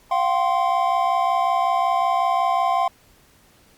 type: chord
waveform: triangle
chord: F suspended second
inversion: none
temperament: equal with one note detuned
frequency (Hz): 698.5 / 763.9 / 1046.5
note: F5 / G5 / C6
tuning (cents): 0 / -45 / 0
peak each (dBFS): -20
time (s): 0.11-2.88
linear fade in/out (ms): 5
effects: pink hiss -55 dBFS RMS until 3.77 s + Opus 48 kbps